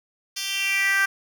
10% pulse tone with high-pass filter sweep, 392 Hz, G4, in tune, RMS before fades -23 dBFS, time 0.36-1.06 s, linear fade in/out 10 ms, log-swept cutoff 4000 to 1500 Hz, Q 4.2, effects none

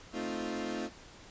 30% pulse chord, F dominant seventh, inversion first, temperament equal, 220 / 261.6 / 311.1 / 349.2 Hz, A3 / C4 / Eb4 / F4, 0 / 0 / 0 / 0 cents, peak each -37 / -38 / -38 / -37 dBFS, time 0.12-0.9 s, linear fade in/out 50 ms, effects pink hiss -53 dBFS RMS until 1.3 s + resampled to 16000 Hz

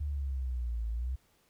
sine exponential two-way sweep, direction down then up, 74.6 to 55 to 66.4 Hz, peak -31 dBFS, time 0-1.16 s, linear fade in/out 10 ms, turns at 0.89 s, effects pink hiss -69 dBFS RMS until 1.49 s

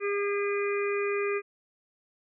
harmonic tone, 405.1 Hz, G#4, 43 cents flat, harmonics 1 / 3 / 4 / 5 / 6, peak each -27 / -36 / -41 / -38 / -36 dBFS, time 0-1.42 s, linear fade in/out 50 ms, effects none

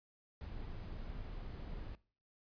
brown noise, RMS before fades -45 dBFS, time 0.41-1.95 s, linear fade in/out 0 ms, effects noise-tail reverb RT60 0.4 s tail -20 dB re dry + resampled to 11025 Hz

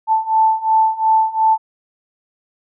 sine beating tone pair, 880 / 882.8 Hz, A5 / A5, 0 / +5 cents, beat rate 2.8 Hz, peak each -16 / -14 dBFS, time 0.07-1.58 s, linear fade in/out 50 ms, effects none

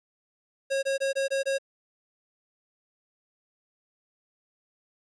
square tone bursts, 544 Hz, C#5, 33 cents flat, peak -25 dBFS, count 6, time 0.7-1.585 s, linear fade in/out 20 ms, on 130 ms, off 21 ms, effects resampled to 22050 Hz + 11-bit

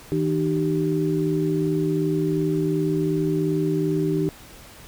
sine tone cluster, 160.1 / 304.7 / 387.4 Hz, D#3 / D#4 / G4, +50 / -36 / -20 cents, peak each -24 dBFS, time 0.12-4.29 s, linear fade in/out 0 ms, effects pink hiss -45 dBFS RMS until 4.87 s

